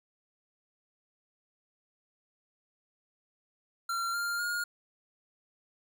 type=tone with pitch steps; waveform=square; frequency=1371 / 1398.2 / 1425.9 Hz; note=F6 / F6 / F6; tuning=-32 / +2 / +36 cents; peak=-31 dBFS; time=3.89-4.64 s; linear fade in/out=5 ms; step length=250 ms; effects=none